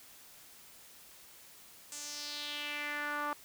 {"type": "tone with band-pass filter sweep", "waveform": "sawtooth", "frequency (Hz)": 293.7, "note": "D4", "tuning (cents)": 0, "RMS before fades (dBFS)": -39, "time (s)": [1.92, 3.33], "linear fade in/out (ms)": 0, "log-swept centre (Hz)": [7600, 1100], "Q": 3, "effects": ["white hiss -56 dBFS RMS until 3.44 s"]}